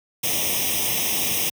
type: noise with comb filter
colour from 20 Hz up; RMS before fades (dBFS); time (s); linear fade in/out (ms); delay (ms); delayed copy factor
white; -23; 0.23-1.5; 10; 0.34; +0.95
effects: high-pass 80 Hz 12 dB/octave